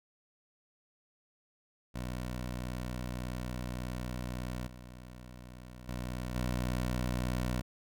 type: tone with level steps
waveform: 15% pulse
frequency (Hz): 61.74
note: B1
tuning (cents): 0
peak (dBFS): -30 / -41 / -30 / -25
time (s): 1.94-7.62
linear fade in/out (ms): 20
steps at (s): 4.67 / 5.88 / 6.35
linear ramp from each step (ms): 2
effects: none